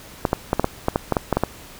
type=clicks; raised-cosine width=1 ms; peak=-3 dBFS; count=12; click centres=0.252 / 0.331 / 0.531 / 0.596 / 0.644 / 0.884 / 0.959 / 1.123 / 1.168 / 1.327 / 1.37 / 1.436 s; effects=pink hiss -42 dBFS RMS until 1.79 s